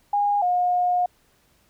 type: tone pair in turn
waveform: sine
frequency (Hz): 817 / 717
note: G#5 / F5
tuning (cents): -29 / +45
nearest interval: major second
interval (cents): 226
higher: first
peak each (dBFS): -18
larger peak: neither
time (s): 0.13-0.42 / 0.42-1.06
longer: second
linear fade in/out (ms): 5
effects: pink hiss -62 dBFS RMS until 1.69 s